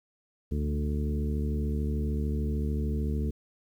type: harmonic tone with a mistuned harmonic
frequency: 73.42 Hz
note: D2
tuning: in tune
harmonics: 1 / 2 / 3 / 4 / 5 / 6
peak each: -28 / -35 / -34 / -41 / -42 / -41 dBFS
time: 0.51-3.31 s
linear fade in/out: 10 ms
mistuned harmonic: 2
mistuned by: +27 cents
effects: 10-bit